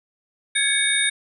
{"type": "tone cluster", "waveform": "sine", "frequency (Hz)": [1640, 1705, 2236, 3692, 9330], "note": ["G#6", "G#6", "C#7", "A#7", "D9"], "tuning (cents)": [-22, 45, 14, -17, -12], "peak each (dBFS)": [-28, -27, -23, -22, -24], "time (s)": [0.55, 1.1], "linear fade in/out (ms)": 10, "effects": []}